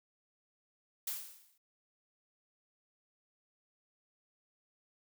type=noise with exponential decay; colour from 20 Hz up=blue; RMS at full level=-35 dBFS; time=1.07-1.58 s; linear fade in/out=5 ms; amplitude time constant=110 ms; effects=none